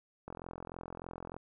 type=click train; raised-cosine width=1 ms; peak=-29 dBFS; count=48; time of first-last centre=0.28-1.365 s; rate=43.3 Hz; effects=none